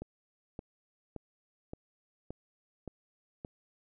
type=click train; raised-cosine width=2 ms; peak=-27 dBFS; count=7; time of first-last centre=0.02-3.449 s; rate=1.75 Hz; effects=none